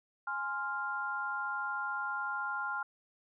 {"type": "chord", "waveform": "sine", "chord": "F minor", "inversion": "first", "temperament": "equal", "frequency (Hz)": [830.6, 1046.5, 1396.9], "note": ["Ab5", "C6", "F6"], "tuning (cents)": [0, 0, 0], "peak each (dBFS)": [-40, -40, -35], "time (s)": [0.27, 2.83], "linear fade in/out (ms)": 5, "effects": []}